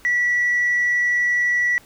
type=tone; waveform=sine; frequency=1948 Hz; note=B6; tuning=24 cents flat; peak=-15 dBFS; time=0.05-1.78 s; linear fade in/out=0 ms; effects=tanh soft clip ceiling -13 dBFS + pink hiss -50 dBFS RMS until 1.85 s